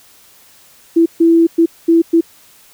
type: tone bursts at uneven times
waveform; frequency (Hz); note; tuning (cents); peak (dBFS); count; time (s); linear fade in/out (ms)
sine; 332.4; E4; +15; -6; 5; 0.96-1.06 / 1.2-1.47 / 1.58-1.66 / 1.88-2.02 / 2.13-2.21; 10
effects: white hiss -46 dBFS RMS until 2.73 s